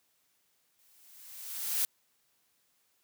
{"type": "noise with exponential growth", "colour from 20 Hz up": "blue", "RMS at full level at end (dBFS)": -28, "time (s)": [0.79, 1.85], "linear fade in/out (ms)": 0, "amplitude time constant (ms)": 230, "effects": ["white hiss -73 dBFS RMS until 3.03 s", "high-pass 80 Hz 12 dB/octave"]}